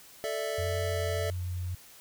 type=chord; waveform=square; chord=A suspended fourth; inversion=none; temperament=equal; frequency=440 / 587.3 / 659.3 Hz; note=A4 / D5 / E5; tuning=0 / 0 / 0 cents; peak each=-36 dBFS; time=0.24-1.3 s; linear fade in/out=0 ms
type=tone; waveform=sine; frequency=89.8 Hz; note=F2; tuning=49 cents sharp; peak=-31 dBFS; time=0.58-1.75 s; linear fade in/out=5 ms
effects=white hiss -53 dBFS RMS until 2 s